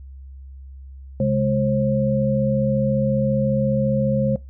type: tone cluster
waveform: sine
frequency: 134.3 / 208.9 / 534 Hz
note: C3 / G#3 / C5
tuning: +46 / +10 / +35 cents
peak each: -21 dBFS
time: 1.2-4.36 s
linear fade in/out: 2 ms
effects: noise-tail reverb RT60 0.2 s tail -21 dB re dry + added 67 Hz sine -36 dBFS peak until 4.49 s